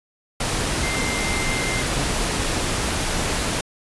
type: tone in noise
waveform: sine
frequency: 2093 Hz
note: C7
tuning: in tune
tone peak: -27 dBFS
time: 0.83-1.82 s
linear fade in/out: 5 ms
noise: pink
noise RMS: -23 dBFS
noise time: 0.4-3.61 s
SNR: -7 dB
effects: resampled to 24000 Hz